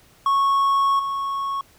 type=tone with level steps; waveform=triangle; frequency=1103 Hz; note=C#6; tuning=9 cents flat; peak=-14 / -21 dBFS; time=0.26-1.61 s; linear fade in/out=2 ms; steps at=0.99 s; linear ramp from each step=5 ms; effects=pink hiss -54 dBFS RMS until 1.78 s